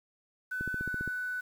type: tone with pitch glide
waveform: sine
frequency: 1505 to 1492.9 Hz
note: F#6 to F#6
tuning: +29 to +15 cents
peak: -32 dBFS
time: 0.51-1.41 s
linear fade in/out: 10 ms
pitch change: -14 cents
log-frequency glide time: 0.75-0.89 s
type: click train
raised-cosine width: 3 ms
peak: -25 dBFS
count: 8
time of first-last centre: 0.61-1.077 s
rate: 15 Hz
effects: 9-bit